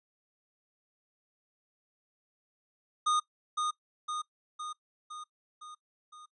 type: tone with echo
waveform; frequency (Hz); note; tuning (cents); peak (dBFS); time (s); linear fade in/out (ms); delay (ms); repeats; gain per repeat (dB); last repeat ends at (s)
square; 1230; D#6; -20; -26; 3.06-3.2; 10; 510; 6; -4; 6.26
effects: noise-tail reverb RT60 0.1 s tail -19 dB re dry + resampled to 22050 Hz